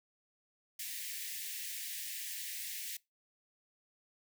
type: high-pass noise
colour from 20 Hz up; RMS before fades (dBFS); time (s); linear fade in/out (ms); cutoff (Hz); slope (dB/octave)
white; -42; 0.79-2.97; 5; 1700; 96
effects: noise-tail reverb RT60 0.2 s tail -22 dB re dry